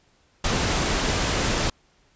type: noise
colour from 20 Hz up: pink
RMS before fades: -23 dBFS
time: 0.44-1.7 s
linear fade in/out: 5 ms
effects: pink hiss -62 dBFS RMS until 2.15 s + resampled to 16000 Hz